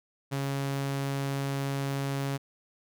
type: tone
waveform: sawtooth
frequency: 138.2 Hz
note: C#3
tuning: 5 cents flat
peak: -25 dBFS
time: 0.31-2.38 s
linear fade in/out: 20 ms
effects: none